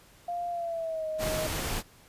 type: tone with pitch glide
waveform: sine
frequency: 698.5 to 625.9 Hz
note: F5 to D#5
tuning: 0 to +10 cents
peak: -30 dBFS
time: 0.28-1.47 s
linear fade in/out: 5 ms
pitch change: -190 cents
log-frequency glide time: 0.5-1.08 s
type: noise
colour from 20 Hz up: pink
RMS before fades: -32 dBFS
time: 1.18-1.83 s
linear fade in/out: 50 ms
effects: pink hiss -57 dBFS RMS until 2.08 s + resampled to 32000 Hz